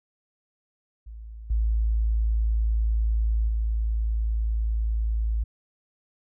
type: tone with level steps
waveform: sine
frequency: 55 Hz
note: A1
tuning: in tune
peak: -37 / -20 / -22 dBFS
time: 1.06-5.44 s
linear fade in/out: 10 ms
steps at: 1.5 / 3.48 s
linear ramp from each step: 5 ms
effects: none